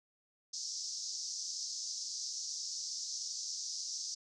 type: band-pass noise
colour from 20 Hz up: pink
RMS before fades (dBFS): -41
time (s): 0.53-4.15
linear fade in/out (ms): 10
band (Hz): 4900 to 6400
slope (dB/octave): 48
effects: none